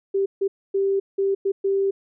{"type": "tone bursts at uneven times", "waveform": "sine", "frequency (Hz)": 392, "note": "G4", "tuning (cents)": 0, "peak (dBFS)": -18, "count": 6, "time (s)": [[0.14, 0.26], [0.41, 0.48], [0.74, 1], [1.18, 1.35], [1.45, 1.52], [1.64, 1.91]], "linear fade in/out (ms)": 10, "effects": []}